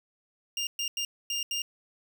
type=tone bursts at uneven times; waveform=25% pulse; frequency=2806 Hz; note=F7; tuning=8 cents sharp; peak=-25 dBFS; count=5; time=0.57-0.67 / 0.79-0.88 / 0.97-1.05 / 1.3-1.43 / 1.51-1.62 s; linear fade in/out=2 ms; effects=11-bit